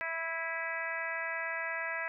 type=harmonic tone with a mistuned harmonic; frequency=328.8 Hz; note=E4; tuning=4 cents flat; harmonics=2 / 3 / 4 / 5 / 6 / 7 / 8; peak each=-42 / -43 / -44 / -38 / -38 / -44 / -46 dBFS; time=0.01-2.08 s; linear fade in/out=0 ms; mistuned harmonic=8; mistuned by=-48 cents; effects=none